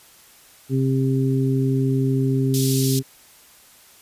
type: harmonic tone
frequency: 133 Hz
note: C3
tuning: 29 cents sharp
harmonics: 1 / 2 / 3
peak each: -19 / -22 / -26 dBFS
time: 0.69-3.03 s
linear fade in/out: 50 ms
type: high-pass noise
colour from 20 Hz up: pink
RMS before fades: -27 dBFS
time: 2.54-2.99 s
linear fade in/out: 0 ms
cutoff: 3900 Hz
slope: 24 dB/octave
effects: white hiss -50 dBFS RMS until 4.01 s + resampled to 32000 Hz